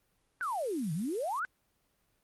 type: exponential two-way sweep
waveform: sine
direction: down then up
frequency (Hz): 1568 to 146.83 to 1568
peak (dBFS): -31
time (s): 0.41-1.45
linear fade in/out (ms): 0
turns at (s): 0.93
type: noise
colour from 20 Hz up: blue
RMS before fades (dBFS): -48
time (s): 0.42-1.4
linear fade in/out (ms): 10
effects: pink hiss -74 dBFS RMS until 2.23 s + Opus 32 kbps